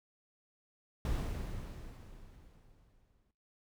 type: noise with exponential decay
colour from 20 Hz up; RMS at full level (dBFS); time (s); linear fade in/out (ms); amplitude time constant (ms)
brown; -33; 1.05-3.31; 2; 490
effects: noise-tail reverb RT60 0.3 s tail -19 dB re dry

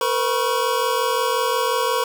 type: tone cluster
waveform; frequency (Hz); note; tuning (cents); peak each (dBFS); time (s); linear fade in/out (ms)
square; 460.4 / 506 / 970 / 1099; A#4 / B4 / B5 / C#6; -22 / +42 / -31 / -15; -25; 0.01-2.04; 2
effects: none

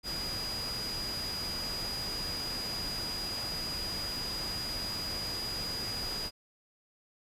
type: tone in noise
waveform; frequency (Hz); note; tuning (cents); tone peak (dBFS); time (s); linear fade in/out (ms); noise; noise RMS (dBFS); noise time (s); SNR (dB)
sine; 4900; D#8; -27; -35; 0.03-6.31; 50; pink; -40; 0.03-6.31; +2
effects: resampled to 32000 Hz

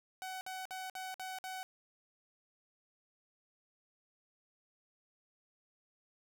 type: tone bursts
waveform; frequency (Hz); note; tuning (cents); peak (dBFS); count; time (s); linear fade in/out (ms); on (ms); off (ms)
sawtooth; 751; F#5; +26; -37; 6; 0.22-1.63; 0; 190; 54
effects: none

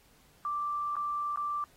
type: tone with dropouts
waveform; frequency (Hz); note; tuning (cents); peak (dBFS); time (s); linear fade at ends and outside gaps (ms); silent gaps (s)
sine; 1174.7; D6; 0; -30; 0.45-1.64; 1; 0.956-0.966 / 1.36-1.373
effects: pink hiss -63 dBFS RMS until 1.76 s + AAC 48 kbps

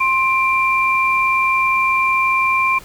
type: tone pair together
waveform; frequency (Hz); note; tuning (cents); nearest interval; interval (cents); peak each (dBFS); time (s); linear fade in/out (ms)
sine; 1053 / 2364; C6 / D7; +11 / +11; octave + major second; 1400; -16; 0-2.79; 10
effects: pink hiss -41 dBFS RMS until 2.84 s

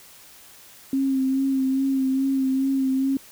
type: tone with vibrato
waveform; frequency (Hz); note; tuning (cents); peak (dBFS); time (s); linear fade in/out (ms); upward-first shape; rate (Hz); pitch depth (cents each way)
sine; 267.2; C4; +36; -19; 0.93-3.17; 2; sine; 2.4; 26
effects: white hiss -48 dBFS RMS until 3.31 s

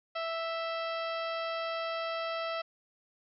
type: harmonic tone with a mistuned harmonic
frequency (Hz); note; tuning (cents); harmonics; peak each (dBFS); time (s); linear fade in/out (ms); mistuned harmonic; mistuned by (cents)
659.3; E5; 0; 1 / 2 / 3 / 4 / 5 / 6 / 7 / 8; -35 / -37 / -44 / -44 / -46 / -49 / -50 / -51; 0.15-2.62; 10; 5; -43
effects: none

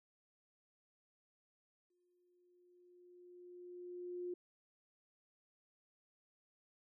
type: tone with exponential growth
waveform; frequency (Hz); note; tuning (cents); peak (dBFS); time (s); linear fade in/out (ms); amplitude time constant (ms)
sine; 355.9; F4; +33; -39; 1.9-4.34; 5; 530
effects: none

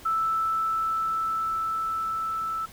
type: tone with level ramp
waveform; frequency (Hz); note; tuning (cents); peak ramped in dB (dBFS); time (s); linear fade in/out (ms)
sine; 1318.5; E6; 0; -22 to -27; 0.05-2.66; 10
effects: pink hiss -48 dBFS RMS until 2.72 s

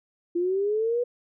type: linear sweep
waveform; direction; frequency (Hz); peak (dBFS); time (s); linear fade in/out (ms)
sine; up; 340 to 492.3; -22; 0.35-1.04; 10
effects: none

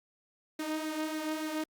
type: tone with flanger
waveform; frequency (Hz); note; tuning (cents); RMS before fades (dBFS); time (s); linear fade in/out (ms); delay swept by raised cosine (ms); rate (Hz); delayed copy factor
sawtooth; 311.1; D#4; 0; -35; 0.59-1.64; 5; 0.48 to 3.28; 3.5; +0.5
effects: Opus 48 kbps

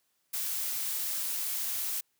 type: noise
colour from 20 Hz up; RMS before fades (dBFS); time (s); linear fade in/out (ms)
blue; -33; 0.33-2.01; 10
effects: white hiss -75 dBFS RMS until 2.19 s + high-pass 80 Hz 12 dB/octave

